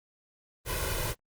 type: noise with comb filter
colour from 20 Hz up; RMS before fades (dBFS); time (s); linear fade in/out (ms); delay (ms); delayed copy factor
pink; -31; 0.65-1.15; 50; 2; +0.8
effects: Opus 24 kbps